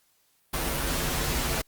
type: noise with comb filter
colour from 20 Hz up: pink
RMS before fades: -28 dBFS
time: 0.53-1.62 s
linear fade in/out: 10 ms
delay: 10 ms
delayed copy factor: -1
effects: white hiss -67 dBFS RMS until 1.67 s + Opus 48 kbps